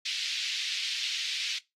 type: band-pass noise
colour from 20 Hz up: white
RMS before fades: -33 dBFS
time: 0.05-1.59 s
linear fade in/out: 10 ms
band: 2500 to 4500 Hz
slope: 24 dB/octave
effects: noise-tail reverb RT60 0.2 s tail -20 dB re dry + AAC 48 kbps